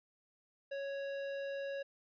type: tone with hard clipping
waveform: triangle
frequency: 554.4 Hz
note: C#5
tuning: in tune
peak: -40 dBFS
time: 0.71-1.83 s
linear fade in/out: 10 ms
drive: 17 dB
effects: resampled to 11025 Hz